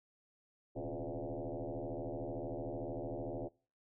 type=tone with frequency modulation; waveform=sine; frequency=123.47 Hz; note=B2; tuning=in tune; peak=-38 dBFS; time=0.75-3.49 s; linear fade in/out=20 ms; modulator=77.9 Hz; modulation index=7.4; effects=noise-tail reverb RT60 0.4 s tail -24 dB re dry